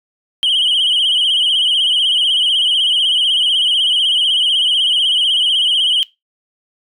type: tone with vibrato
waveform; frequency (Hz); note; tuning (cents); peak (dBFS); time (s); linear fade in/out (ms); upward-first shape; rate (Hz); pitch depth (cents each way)
sine; 3070; G7; -37; -9; 0.43-6.03; 0; sine; 16; 96
effects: noise-tail reverb RT60 0.2 s tail -21 dB re dry + tanh soft clip ceiling -9 dBFS